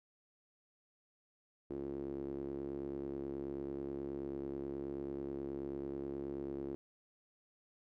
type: tone with band-pass filter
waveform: sawtooth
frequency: 69.3 Hz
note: C#2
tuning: in tune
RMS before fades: -42 dBFS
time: 1.7-6.75 s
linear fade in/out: 0 ms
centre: 350 Hz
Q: 4.8
effects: none